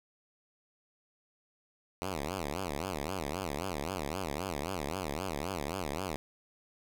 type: tone with vibrato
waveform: 5% pulse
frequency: 82.41 Hz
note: E2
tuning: in tune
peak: -23 dBFS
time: 2.02-6.16 s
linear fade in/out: 0 ms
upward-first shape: sine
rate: 3.8 Hz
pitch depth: 290 cents each way
effects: none